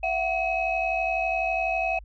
sine tone cluster, 672 / 744 / 2557 Hz, E5 / F#5 / D#7, +33 / +9 / +47 cents, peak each -27 dBFS, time 0.03-1.99 s, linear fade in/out 5 ms, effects tanh soft clip ceiling -15 dBFS + added 50 Hz sine -42 dBFS peak until 2.04 s

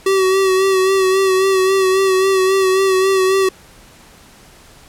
square tone with vibrato, 381.3 Hz, G4, 48 cents flat, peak -12 dBFS, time 0.06-3.49 s, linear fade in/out 5 ms, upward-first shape sine, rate 3.7 Hz, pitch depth 33 cents each way, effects pink hiss -44 dBFS RMS until 4.88 s + low-pass 12000 Hz 12 dB/octave

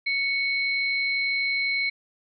sine tone pair together, 2217 / 4125 Hz, C#7 / C8, 0 / -25 cents, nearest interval major seventh, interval 1075 cents, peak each -23 / -31 dBFS, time 0.06-1.9 s, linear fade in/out 10 ms, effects none

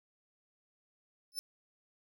sawtooth tone with exponential growth, 5274 Hz, E8, in tune, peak -28 dBFS, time 1.32-1.39 s, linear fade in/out 0 ms, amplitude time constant 15 ms, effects none

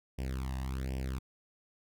sawtooth tone with flanger, 65.41 Hz, C2, in tune, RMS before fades -36 dBFS, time 0.18-1.19 s, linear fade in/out 10 ms, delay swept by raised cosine 0.37 to 1.1 ms, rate 1.3 Hz, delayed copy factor +1, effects none

